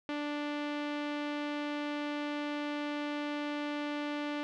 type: tone with low-pass filter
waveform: sawtooth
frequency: 293.7 Hz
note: D4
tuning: in tune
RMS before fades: -36 dBFS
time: 0.09-4.43 s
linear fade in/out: 0 ms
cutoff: 3100 Hz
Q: 1.3
effects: none